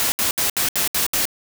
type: noise bursts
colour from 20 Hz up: white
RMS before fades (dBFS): -20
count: 7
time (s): 0-1.254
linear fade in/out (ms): 0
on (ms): 120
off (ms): 69
effects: none